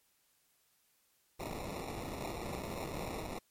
violet noise with sample-and-hold, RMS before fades -41 dBFS, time 1.39-3.39 s, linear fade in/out 10 ms, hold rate 1575 Hz, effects white hiss -73 dBFS RMS until 3.5 s + MP3 64 kbps

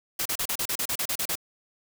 white noise bursts, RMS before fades -28 dBFS, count 12, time 0.19-1.355 s, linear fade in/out 5 ms, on 65 ms, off 35 ms, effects none

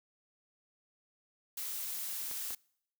blue noise, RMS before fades -39 dBFS, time 1.57-2.55 s, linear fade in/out 5 ms
clicks, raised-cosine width 0.5 ms, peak -33 dBFS, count 2, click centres 2.313 / 2.506 s
effects noise-tail reverb RT60 0.7 s tail -26 dB re dry

